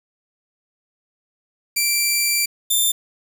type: tone pair in turn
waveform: 10% pulse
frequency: 2349 / 3576 Hz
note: D7 / A7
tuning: 0 / +27 cents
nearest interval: perfect fifth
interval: 727 cents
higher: second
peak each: -8 dBFS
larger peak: neither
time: 1.76-2.46 / 2.7-2.92 s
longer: first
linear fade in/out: 10 ms
effects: 7-bit